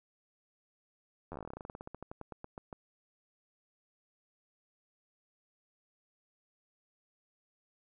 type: slowing click train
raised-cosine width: 1 ms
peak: -29 dBFS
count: 27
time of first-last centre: 1.32-2.728 s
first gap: 11 ms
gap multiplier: 1.11
effects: none